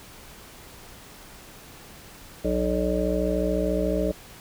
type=harmonic tone with a mistuned harmonic; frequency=61.74 Hz; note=B1; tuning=in tune; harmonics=1 / 3 / 5 / 7 / 9 / 10; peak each=-29 / -29 / -29 / -29 / -29 / -29 dBFS; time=2.44-4.12 s; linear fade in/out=10 ms; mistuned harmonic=10; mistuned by=-22 cents; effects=pink hiss -46 dBFS RMS until 4.4 s